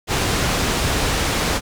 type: low-pass noise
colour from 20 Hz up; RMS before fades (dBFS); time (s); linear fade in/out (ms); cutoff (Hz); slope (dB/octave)
pink; -20; 0.07-1.61; 50; 8300; 12
effects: none